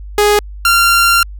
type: tone pair in turn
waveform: sawtooth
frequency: 415.3 / 1381.7 Hz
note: G#4 / F6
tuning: 0 / -19 cents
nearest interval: octave + major sixth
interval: 2081 cents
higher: second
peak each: -4 dBFS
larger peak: neither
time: 0.18-0.39 / 0.65-1.23 s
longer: second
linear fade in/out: 2 ms
effects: added 50 Hz sine -26 dBFS peak until 1.39 s